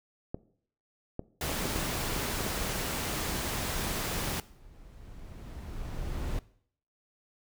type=clicks; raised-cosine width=2 ms; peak=-20 dBFS; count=8; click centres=0.345 / 1.194 / 1.517 / 1.655 / 1.761 / 2.164 / 2.407 / 2.465 s
type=noise; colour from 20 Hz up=pink; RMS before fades=-33 dBFS; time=1.41-4.4 s; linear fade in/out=2 ms
type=noise with exponential growth; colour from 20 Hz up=brown; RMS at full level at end=-30 dBFS; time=3.4-6.39 s; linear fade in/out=2 ms; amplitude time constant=650 ms
effects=noise-tail reverb RT60 0.6 s tail -19 dB re dry